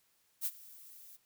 violet noise with ADSR envelope, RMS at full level -33 dBFS, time 0.41-1.17 s, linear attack 45 ms, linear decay 50 ms, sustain -21 dB, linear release 16 ms, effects white hiss -73 dBFS RMS until 1.25 s

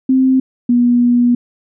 sine tone pair in turn, 261.5 / 242.2 Hz, C4 / B3, -1 / -34 cents, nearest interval minor second, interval 133 cents, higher first, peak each -8 dBFS, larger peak neither, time 0.09-0.4 / 0.69-1.35 s, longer second, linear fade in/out 5 ms, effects none

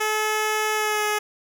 10% pulse tone with pitch glide, 430 to 421.6 Hz, A4 to G#4, -40 to +26 cents, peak -13 dBFS, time 0-1.19 s, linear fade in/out 10 ms, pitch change -34 cents, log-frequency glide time 0.74-1.05 s, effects none

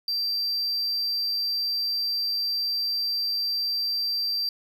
triangle tone, 4699 Hz, D8, in tune, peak -23 dBFS, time 0.08-4.49 s, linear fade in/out 2 ms, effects none

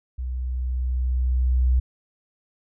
sine tone with level ramp, 62.9 Hz, B1, 32 cents sharp, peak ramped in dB -26 to -15 dBFS, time 0.18-1.8 s, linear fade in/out 10 ms, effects none

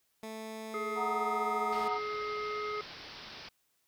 15% pulse tone with pitch glide, 220 to 217.2 Hz, A3 to A3, 0 to -22 cents, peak -34 dBFS, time 0.23-1.88 s, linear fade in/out 2 ms, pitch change -22 cents, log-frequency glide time 0.89-1.66 s
harmonic tone, 421.5 Hz, G#4, 26 cents sharp, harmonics 1 / 3 / 5, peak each -37 / -37 / -43 dBFS, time 0.74-2.81 s, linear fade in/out 2 ms
sine chord, D# minor, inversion first, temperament equal, 740 / 932.3 / 1244.5 Hz, F#5 / A#5 / D#6, 0 / 0 / 0 cents, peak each -36 dBFS, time 0.95-2 s, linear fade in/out 50 ms
white low-pass noise, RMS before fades -48 dBFS, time 1.72-3.49 s, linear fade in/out 5 ms, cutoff 5400 Hz, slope 96 dB/octave
effects white hiss -75 dBFS RMS until 3.87 s

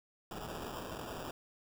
violet noise with sample-and-hold, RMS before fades -43 dBFS, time 0.31-1.31 s, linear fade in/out 2 ms, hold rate 2100 Hz, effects none

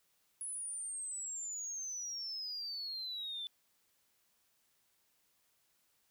sine exponential sweep, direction down, 10360 to 3500 Hz, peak -38 dBFS, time 0.41-3.47 s, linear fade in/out 0 ms, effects tanh soft clip ceiling -35 dBFS + white hiss -75 dBFS RMS until 6.1 s

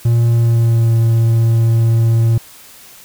triangle tone with pitch glide, 117.2 to 114.46 Hz, A#2 to A#2, +10 to -31 cents, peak -7 dBFS, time 0.05-2.38 s, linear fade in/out 5 ms, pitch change -41 cents, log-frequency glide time 0.26-0.95 s, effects white hiss -40 dBFS RMS until 3.04 s

